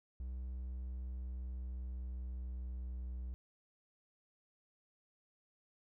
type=tone with pitch glide; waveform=triangle; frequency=63 to 62.06 Hz; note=B1 to B1; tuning=+35 to +9 cents; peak=-38 dBFS; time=0.2-3.34 s; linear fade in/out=0 ms; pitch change=-26 cents; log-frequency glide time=0.65-3.11 s; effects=none